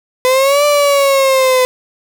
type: exponential two-way sweep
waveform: 35% pulse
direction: up then down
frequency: 505 to 589 to 505 Hz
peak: -7 dBFS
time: 0.25-1.65 s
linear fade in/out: 0 ms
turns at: 0.65 s
effects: none